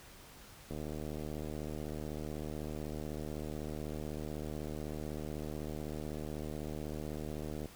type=click train; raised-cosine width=2 ms; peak=-28 dBFS; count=529; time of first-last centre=0.71-7.657 s; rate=76 Hz; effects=pink hiss -55 dBFS RMS until 7.75 s